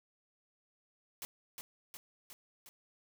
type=noise with echo; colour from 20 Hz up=white; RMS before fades=-43 dBFS; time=1.22-1.25 s; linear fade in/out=0 ms; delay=360 ms; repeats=4; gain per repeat=-3 dB; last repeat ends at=2.69 s; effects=none